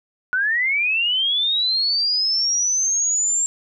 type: linear sweep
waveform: sine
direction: up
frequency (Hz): 1451 to 7459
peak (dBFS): -17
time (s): 0.33-3.46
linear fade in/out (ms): 0
effects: none